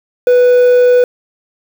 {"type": "tone with quantisation", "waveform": "triangle", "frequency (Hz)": 493.9, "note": "B4", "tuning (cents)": 0, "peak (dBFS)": -3, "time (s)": [0.27, 1.04], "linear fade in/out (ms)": 2, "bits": 5, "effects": []}